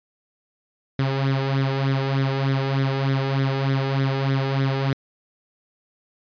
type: tone with flanger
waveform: sawtooth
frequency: 135.5 Hz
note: C#3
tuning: 39 cents flat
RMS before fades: -22 dBFS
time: 0.99-4.93 s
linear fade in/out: 2 ms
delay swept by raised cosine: 0.53 to 2.43 ms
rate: 3.3 Hz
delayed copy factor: +0.65
effects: resampled to 11025 Hz